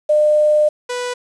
sine / sawtooth tone pair in turn, 603 / 492.9 Hz, D5 / B4, +46 / -3 cents, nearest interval minor third, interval 349 cents, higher first, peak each -10 / -17 dBFS, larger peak first, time 0.09-0.69 / 0.89-1.14 s, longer first, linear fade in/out 10 ms, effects resampled to 22050 Hz + 7-bit

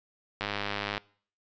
click train, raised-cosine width 0.3 ms, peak -15 dBFS, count 59, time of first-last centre 0.41-0.979 s, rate 102 Hz, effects noise-tail reverb RT60 0.5 s tail -23 dB re dry + resampled to 16000 Hz

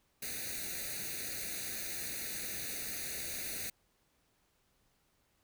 white noise with comb filter, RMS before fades -40 dBFS, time 0.22-3.7 s, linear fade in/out 5 ms, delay 0.47 ms, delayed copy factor +0.95, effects pink hiss -74 dBFS RMS until 5.43 s

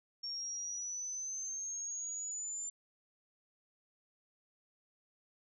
sine exponential sweep, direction up, 5500 to 7210 Hz, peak -38 dBFS, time 0.23-2.7 s, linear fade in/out 10 ms, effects none

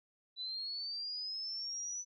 sine linear sweep, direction up, 3951 to 5990 Hz, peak -38 dBFS, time 0.36-2.05 s, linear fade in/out 50 ms, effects none

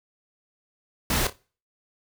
pink noise with echo, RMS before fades -24 dBFS, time 1.1-1.27 s, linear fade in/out 2 ms, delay 29 ms, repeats 3, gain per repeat -12 dB, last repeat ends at 1.357 s, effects noise-tail reverb RT60 0.4 s tail -24 dB re dry

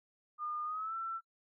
sine tone with pitch glide, 1215 to 1340.4 Hz, D#6 to E6, -42 to +29 cents, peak -36 dBFS, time 0.38-1.21 s, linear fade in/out 50 ms, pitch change +171 cents, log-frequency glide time 0.64-0.95 s, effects noise-tail reverb RT60 0.1 s tail -19 dB re dry

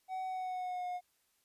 triangle tone with pitch glide, 751 to 719.6 Hz, F#5 to F#5, +26 to -48 cents, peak -34 dBFS, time 0.08-1.01 s, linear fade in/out 50 ms, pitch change -74 cents, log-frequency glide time 0.26-0.87 s, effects white hiss -75 dBFS RMS until 1.44 s + resampled to 32000 Hz

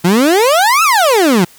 30% pulse exponential two-way sweep, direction up then down, 164.81 to 1356 to 164.81 Hz, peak -5 dBFS, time 0.04-1.45 s, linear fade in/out 10 ms, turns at 0.83 s, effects white hiss -43 dBFS RMS until 1.58 s

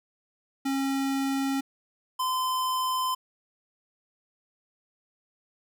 square tone pair in turn, 271.9 / 1026.6 Hz, C#4 / C6, -33 / -33 cents, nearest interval octave + major seventh, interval 2300 cents, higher second, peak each -26 dBFS, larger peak neither, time 0.65-1.61 / 2.19-3.15 s, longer neither, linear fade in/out 10 ms, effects none

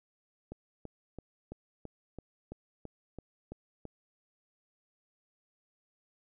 click train, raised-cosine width 2 ms, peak -29 dBFS, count 11, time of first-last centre 0.52-3.853 s, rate 3 Hz, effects none

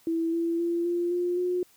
sine tone with pitch steps, 329.6 / 335.4 / 341.2 / 347.2 / 353.3 / 359.4 Hz, E4 / E4 / F4 / F4 / F4 / F4, 0 / +30 / -40 / -10 / +20 / +50 cents, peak -24 dBFS, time 0.07-1.63 s, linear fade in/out 2 ms, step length 260 ms, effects white hiss -60 dBFS RMS until 1.76 s

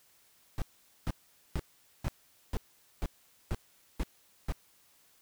brown noise bursts, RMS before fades -31 dBFS, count 9, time 0.58-4.522 s, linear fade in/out 0 ms, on 38 ms, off 450 ms, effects white hiss -65 dBFS RMS until 5.21 s

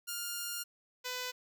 5% pulse tone pair in turn, 1409 / 500.6 Hz, F6 / B4, +15 / +23 cents, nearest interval octave + tritone, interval 1792 cents, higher first, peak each -25 dBFS, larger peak neither, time 0.07-0.64 / 1.04-1.32 s, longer first, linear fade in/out 20 ms, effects none

